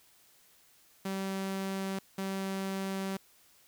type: tone bursts at uneven times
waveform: sawtooth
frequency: 193 Hz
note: G3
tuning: 27 cents flat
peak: -29 dBFS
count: 2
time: 1.05-1.99 / 2.18-3.17 s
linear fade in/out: 5 ms
effects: white hiss -63 dBFS RMS until 3.67 s